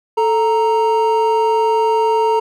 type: tone pair together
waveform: triangle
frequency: 439.4 / 930 Hz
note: A4 / A#5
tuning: -2 / -4 cents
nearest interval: octave + minor second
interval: 1298 cents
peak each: -13 dBFS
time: 0.17-2.4 s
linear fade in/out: 10 ms
effects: none